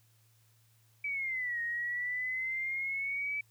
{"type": "exponential two-way sweep", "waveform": "sine", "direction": "down then up", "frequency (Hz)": [2308, 1864.7, 2308], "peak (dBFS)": -32, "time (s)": [1.04, 3.41], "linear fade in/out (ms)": 5, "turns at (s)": 1.61, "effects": ["added 112 Hz sine -65 dBFS peak until 3.5 s", "white hiss -70 dBFS RMS until 3.5 s"]}